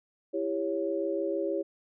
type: chord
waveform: sine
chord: C# diminished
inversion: first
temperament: just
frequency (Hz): 332.6 / 399.1 / 554.4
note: E4 / G4 / C#5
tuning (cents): +16 / +31 / 0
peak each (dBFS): -32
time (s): 0.33-1.63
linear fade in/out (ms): 20
effects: none